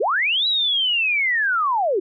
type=linear two-way sweep; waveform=sine; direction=up then down; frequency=339.6 to 3951 to 339.6 Hz; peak=-17 dBFS; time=0-2 s; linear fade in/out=10 ms; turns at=0.47 s; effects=none